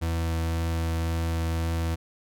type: tone with vibrato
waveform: 40% pulse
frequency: 82.41 Hz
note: E2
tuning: in tune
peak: -24 dBFS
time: 0.01-1.96 s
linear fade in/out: 20 ms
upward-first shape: triangle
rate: 1.9 Hz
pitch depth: 9 cents each way
effects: none